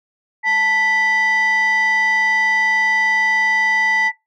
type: tone pair together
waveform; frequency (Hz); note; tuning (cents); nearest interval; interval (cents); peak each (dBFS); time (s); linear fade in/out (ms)
sine; 881.7 / 1975.5; A5 / B6; +3 / 0; octave + major second; 1397; -18 / -13; 0.43-4.12; 50
effects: noise-tail reverb RT60 0.2 s tail -20 dB re dry + tanh soft clip ceiling -11 dBFS